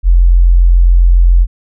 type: tone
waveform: sine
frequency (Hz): 43.65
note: F1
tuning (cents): 0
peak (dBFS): -3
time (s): 0.03-1.47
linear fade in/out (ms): 50
effects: none